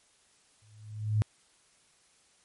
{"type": "tone with exponential growth", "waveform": "sine", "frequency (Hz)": 107.1, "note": "A2", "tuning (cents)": -46, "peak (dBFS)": -20, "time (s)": [0.62, 1.22], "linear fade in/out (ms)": 0, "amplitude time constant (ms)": 130, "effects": ["white hiss -65 dBFS RMS until 2.44 s", "MP3 48 kbps"]}